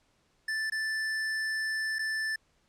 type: tone with dropouts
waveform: square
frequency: 1760 Hz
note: A6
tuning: in tune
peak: -30 dBFS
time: 0.48-2.36 s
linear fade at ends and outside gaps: 5 ms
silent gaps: 0.7-0.72 / 1.986-1.991 s
effects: pink hiss -70 dBFS RMS until 2.68 s + low-pass 8000 Hz 12 dB/octave

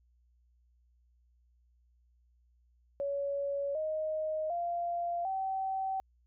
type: tone with pitch steps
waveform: sine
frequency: 562 / 623.6 / 691.9 / 767.7 Hz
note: C#5 / D#5 / F5 / G5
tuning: +24 / +4 / -16 / -36 cents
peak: -31 dBFS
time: 3-6 s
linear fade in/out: 0 ms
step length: 750 ms
effects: added 60 Hz sine -65 dBFS peak until 6.26 s

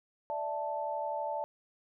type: chord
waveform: sine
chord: D suspended second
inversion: none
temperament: equal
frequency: 587.3 / 659.3 / 880 Hz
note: D5 / E5 / A5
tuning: 0 / 0 / 0 cents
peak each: -37 / -39 / -35 dBFS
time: 0.3-1.44 s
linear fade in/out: 0 ms
effects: none

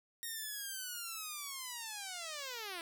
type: linear sweep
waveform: 5% pulse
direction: down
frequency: 1868 to 326.1 Hz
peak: -30 dBFS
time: 0.23-2.81 s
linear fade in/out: 0 ms
effects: none

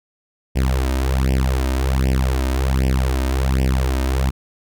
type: tone with flanger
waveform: sawtooth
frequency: 65.41 Hz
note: C2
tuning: in tune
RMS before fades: -18 dBFS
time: 0.55-4.31 s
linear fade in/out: 20 ms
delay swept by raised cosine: 0.37 to 3.27 ms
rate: 1.3 Hz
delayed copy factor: +0.95
effects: none

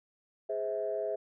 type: chord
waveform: sine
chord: Ab augmented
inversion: none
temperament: just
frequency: 415.3 / 519.1 / 648.9 Hz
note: Ab4 / C5 / E5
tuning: 0 / -14 / -27 cents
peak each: -35 / -37 / -33 dBFS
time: 0.49-1.16 s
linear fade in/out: 10 ms
effects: tanh soft clip ceiling -22 dBFS

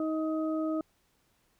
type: harmonic tone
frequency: 315 Hz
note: D#4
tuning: 21 cents sharp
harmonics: 1 / 2 / 4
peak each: -29 / -35 / -41 dBFS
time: 0-0.81 s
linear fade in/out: 2 ms
effects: pink hiss -71 dBFS RMS until 1.59 s

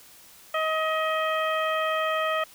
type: harmonic tone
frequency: 632 Hz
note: D#5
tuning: 27 cents sharp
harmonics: 1 / 2 / 3 / 4 / 5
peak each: -27 / -27 / -32 / -35 / -36 dBFS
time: 0.54-2.44 s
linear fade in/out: 5 ms
effects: white hiss -51 dBFS RMS until 2.54 s

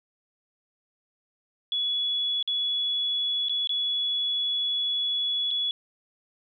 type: tone with dropouts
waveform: sine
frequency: 3392 Hz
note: G#7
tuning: 36 cents sharp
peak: -24 dBFS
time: 1.72-5.71 s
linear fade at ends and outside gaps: 1 ms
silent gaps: 2.427-2.476 / 3.485-3.495 / 3.673-3.693 / 5.507-5.511 s
effects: none

